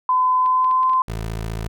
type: tone with pitch glide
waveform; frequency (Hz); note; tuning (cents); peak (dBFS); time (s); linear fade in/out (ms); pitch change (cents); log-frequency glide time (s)
sine; 1016 to 1032.6; B5 to C6; +49 to -23; -14; 0.09-1.02; 2; +28; 0.39-0.91
type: clicks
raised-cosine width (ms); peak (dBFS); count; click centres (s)
0.3; -24; 7; 0.461 / 0.645 / 0.712 / 0.832 / 0.896 / 0.934 / 1.115
type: tone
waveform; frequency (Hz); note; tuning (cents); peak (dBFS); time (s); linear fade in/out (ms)
20% pulse; 55; A1; 0; -20; 1.08-1.68; 5
effects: none